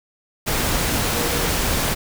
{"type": "tone in noise", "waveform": "sine", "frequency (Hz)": 476.1, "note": "A#4", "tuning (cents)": 37, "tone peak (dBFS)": -29, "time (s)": [1.13, 1.5], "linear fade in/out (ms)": 20, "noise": "pink", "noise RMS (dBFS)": -21, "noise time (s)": [0.46, 1.95], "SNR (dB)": -11, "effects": []}